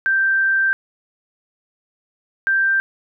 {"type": "tone pair in turn", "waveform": "sine", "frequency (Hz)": [1568, 1574], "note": ["G6", "G6"], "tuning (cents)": [0, 7], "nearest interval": "unison", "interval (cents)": 7, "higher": "second", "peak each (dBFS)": -14, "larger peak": "neither", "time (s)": [[0.06, 0.73], [2.47, 2.8]], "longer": "first", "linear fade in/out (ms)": 0, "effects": []}